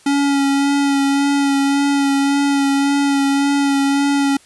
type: tone with vibrato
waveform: square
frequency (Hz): 279.6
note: C#4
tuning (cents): +15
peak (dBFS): -14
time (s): 0.06-4.37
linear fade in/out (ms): 5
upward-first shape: sine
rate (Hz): 1.8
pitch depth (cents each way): 18
effects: white hiss -49 dBFS RMS until 4.45 s + resampled to 24000 Hz